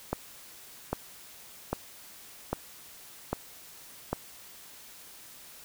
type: click train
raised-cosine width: 1 ms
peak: -14 dBFS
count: 6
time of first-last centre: 0.13-4.13 s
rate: 1.25 Hz
effects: white hiss -50 dBFS RMS until 5.64 s